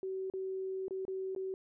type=tone with dropouts; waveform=sine; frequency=379.9 Hz; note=F#4; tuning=46 cents sharp; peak=-35 dBFS; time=0.03-1.54 s; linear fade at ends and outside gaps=1 ms; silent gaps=0.3-0.337 / 0.882-0.908 / 1.052-1.08 / 1.35-1.362 s; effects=none